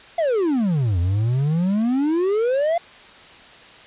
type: exponential two-way sweep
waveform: triangle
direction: down then up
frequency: 701 to 83.9 to 701 Hz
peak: -15 dBFS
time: 0.18-2.78 s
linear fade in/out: 5 ms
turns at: 0.99 s
effects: white hiss -44 dBFS RMS until 3.86 s + resampled to 8000 Hz